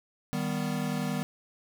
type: chord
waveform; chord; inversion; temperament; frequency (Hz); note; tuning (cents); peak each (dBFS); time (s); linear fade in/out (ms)
square; Eb augmented; none; equal; 155.56 / 196 / 246.9; Eb3 / G3 / B3; 0 / 0 / 0; -34; 0.33-1.23; 0
effects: none